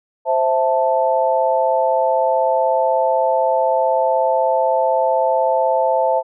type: chord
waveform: sine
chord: A minor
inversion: first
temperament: equal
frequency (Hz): 523.3 / 659.3 / 880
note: C5 / E5 / A5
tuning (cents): 0 / 0 / 0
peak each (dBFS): -18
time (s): 0.25-6.23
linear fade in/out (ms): 50
effects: none